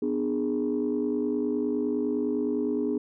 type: chord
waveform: sine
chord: G# diminished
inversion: first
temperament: just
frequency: 249.2 / 299 / 415.3 Hz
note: B3 / D4 / G#4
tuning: +16 / +31 / 0 cents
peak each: -28 dBFS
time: 0.02-2.98 s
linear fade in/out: 5 ms
effects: tanh soft clip ceiling -18 dBFS